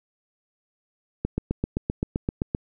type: click train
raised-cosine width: 3 ms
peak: -11 dBFS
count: 11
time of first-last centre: 1.25-2.549 s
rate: 7.7 Hz
effects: none